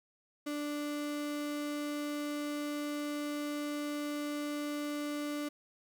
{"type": "tone", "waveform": "35% pulse", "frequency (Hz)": 293.7, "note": "D4", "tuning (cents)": 0, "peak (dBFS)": -33, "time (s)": [0.46, 5.49], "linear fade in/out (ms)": 10, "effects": []}